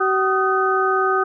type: harmonic tone with a mistuned harmonic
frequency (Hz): 380.2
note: F#4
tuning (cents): +47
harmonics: 1 / 2 / 3 / 4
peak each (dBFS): -20 / -24 / -19 / -24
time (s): 0-1.24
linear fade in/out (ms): 10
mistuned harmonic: 3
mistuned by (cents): +150
effects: none